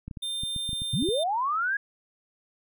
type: clicks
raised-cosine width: 5 ms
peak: -24 dBFS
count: 11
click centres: 0.08 / 0.112 / 0.172 / 0.435 / 0.563 / 0.692 / 0.731 / 0.819 / 0.939 / 1.025 / 1.088 s
type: tone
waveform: square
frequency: 3600 Hz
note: A7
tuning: 39 cents sharp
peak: -30 dBFS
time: 0.22-1.24 s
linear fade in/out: 10 ms
type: linear sweep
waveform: sine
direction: up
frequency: 103.6 to 1674 Hz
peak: -24 dBFS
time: 0.93-1.77 s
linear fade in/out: 5 ms
effects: none